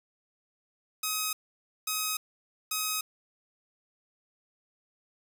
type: tone bursts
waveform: 5% pulse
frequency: 1265 Hz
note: D#6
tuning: 28 cents sharp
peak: -17 dBFS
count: 3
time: 1.03-3.01 s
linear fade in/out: 5 ms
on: 300 ms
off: 540 ms
effects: none